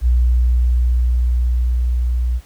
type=tone with level ramp; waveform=sine; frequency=60.8 Hz; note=B1; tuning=26 cents flat; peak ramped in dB=-10 to -15 dBFS; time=0.01-2.41 s; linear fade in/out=50 ms; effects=pink hiss -49 dBFS RMS until 2.45 s